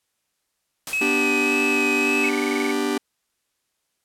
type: noise with exponential decay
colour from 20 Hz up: white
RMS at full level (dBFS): -29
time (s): 0.87-1.43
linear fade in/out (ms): 1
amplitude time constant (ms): 120
type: tone with vibrato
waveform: triangle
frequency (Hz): 2553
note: D#7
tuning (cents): +44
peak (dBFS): -19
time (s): 0.93-2.29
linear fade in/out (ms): 2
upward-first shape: sine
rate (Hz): 1.8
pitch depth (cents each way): 20
type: chord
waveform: 45% pulse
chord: G major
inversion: first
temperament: just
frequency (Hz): 245 / 294 / 392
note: B3 / D4 / G4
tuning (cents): -14 / +2 / 0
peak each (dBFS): -27 / -25 / -25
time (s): 1.01-2.98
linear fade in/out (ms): 5
type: tone bursts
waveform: sine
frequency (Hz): 2217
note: C#7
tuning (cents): 0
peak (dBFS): -25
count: 11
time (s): 2.24-2.711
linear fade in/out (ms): 0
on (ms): 21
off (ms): 24
effects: white hiss -74 dBFS RMS until 4.04 s + low-pass 12000 Hz 12 dB/octave